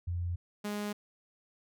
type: tone pair in turn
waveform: sine / sawtooth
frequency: 87.31 / 207.2 Hz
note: F2 / G#3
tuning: 0 / -4 cents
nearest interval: octave + minor third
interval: 1496 cents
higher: second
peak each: -31 / -30 dBFS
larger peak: second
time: 0.07-0.36 / 0.64-0.93 s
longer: neither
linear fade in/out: 10 ms
effects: none